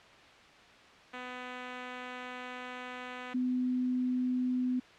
5% pulse / sine tone pair in turn, 250.3 / 251.9 Hz, B3 / B3, +23 / +34 cents, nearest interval unison, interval 11 cents, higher second, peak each -28 dBFS, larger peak neither, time 1.13-3.34 / 3.34-4.8 s, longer first, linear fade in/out 10 ms, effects white hiss -55 dBFS RMS until 4.98 s + low-pass 3000 Hz 12 dB/octave

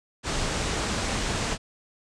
pink low-pass noise, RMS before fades -28 dBFS, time 0.23-1.58 s, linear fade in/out 50 ms, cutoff 8700 Hz, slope 48 dB/octave, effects none

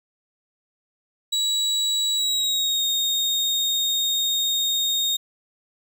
35% pulse tone with pitch glide, 3900 to 3707 Hz, B7 to A#7, -23 to -10 cents, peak -19 dBFS, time 1.32-5.17 s, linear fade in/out 10 ms, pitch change -87 cents, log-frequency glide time 2.16-2.84 s, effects none

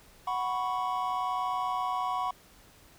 triangle chord, F# suspended fourth, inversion none, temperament equal, 740 / 987.8 / 1108.7 Hz, F#5 / B5 / C#6, 0 / 0 / 0 cents, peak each -31 dBFS, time 0.27-2.31 s, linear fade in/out 5 ms, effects pink hiss -57 dBFS RMS until 2.98 s

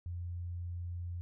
sine tone, 87.31 Hz, F2, in tune, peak -37 dBFS, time 0.06-1.21 s, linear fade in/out 0 ms, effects none

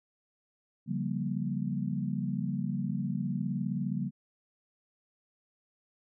sine chord, G half-diminished seventh, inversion second, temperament just, 141.12 / 176.4 / 196 / 235.2 Hz, Db3 / F3 / G3 / Bb3, +31 / +18 / 0 / +16 cents, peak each -35 / -36 / -34 / -36 dBFS, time 0.86-4.11 s, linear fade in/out 50 ms, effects none

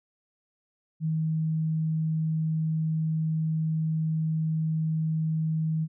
sine tone, 158.7 Hz, D#3, 35 cents sharp, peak -24 dBFS, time 1-5.88 s, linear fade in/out 50 ms, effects none

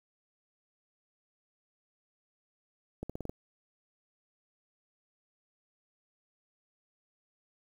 accelerating click train, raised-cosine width 2 ms, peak -24 dBFS, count 6, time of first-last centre 3.03-3.295 s, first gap 66 ms, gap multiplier 0.89, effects 9-bit

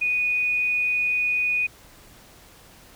sine tone, 2474 Hz, D#7, 10 cents flat, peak -20 dBFS, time 0.01-1.67 s, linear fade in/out 10 ms, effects pink hiss -50 dBFS RMS until 2.95 s

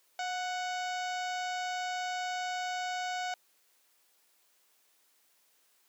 harmonic tone with a mistuned harmonic, 741 Hz, F#5, 2 cents sharp, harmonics 1 / 2 / 3 / 4 / 5 / 6 / 7 / 8 / 9 / 10, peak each -34 / -40 / -44 / -46 / -48 / -50 / -51 / -52 / -53 / -54 dBFS, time 0.19-3.34 s, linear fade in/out 2 ms, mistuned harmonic 1, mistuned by -34 cents, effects white hiss -69 dBFS RMS until 5.88 s + high-pass 300 Hz 12 dB/octave

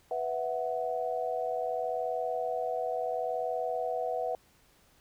sine chord, B suspended fourth, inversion none, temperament equal, 493.9 / 659.3 / 740 Hz, B4 / E5 / F#5, 0 / 0 / 0 cents, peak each -34 dBFS, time 0.11-4.35 s, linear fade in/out 2 ms, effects pink hiss -64 dBFS RMS until 5 s

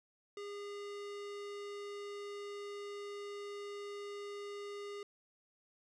square tone with low-pass filter, 407.2 Hz, G#4, 34 cents flat, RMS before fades -45 dBFS, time 0.37-5.03 s, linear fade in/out 2 ms, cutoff 6300 Hz, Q 0.86, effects none

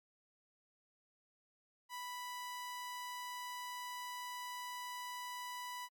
sawtooth tone, 987.8 Hz, B5, in tune, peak -39 dBFS, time 1.89-5.89 s, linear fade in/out 50 ms, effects MP3 96 kbps

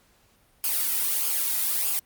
blue noise with flanger, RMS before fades -25 dBFS, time 0.64-1.99 s, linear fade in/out 0 ms, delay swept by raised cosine 0.51 to 1.81 ms, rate 1.6 Hz, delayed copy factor -0.55, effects pink hiss -62 dBFS RMS until 2.05 s + Opus 48 kbps

